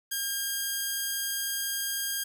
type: tone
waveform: 5% pulse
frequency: 1614 Hz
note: G#6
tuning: 50 cents flat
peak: -18 dBFS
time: 0.11-2.24 s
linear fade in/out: 10 ms
effects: none